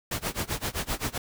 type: noise with tremolo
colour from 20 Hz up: pink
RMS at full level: -28 dBFS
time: 0.11-1.18 s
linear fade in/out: 5 ms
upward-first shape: sine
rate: 7.7 Hz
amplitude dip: 95%
effects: none